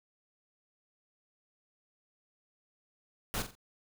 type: noise with echo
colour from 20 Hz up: pink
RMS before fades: -34 dBFS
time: 3.34-3.42 s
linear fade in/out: 0 ms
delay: 44 ms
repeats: 3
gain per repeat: -9 dB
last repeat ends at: 3.552 s
effects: none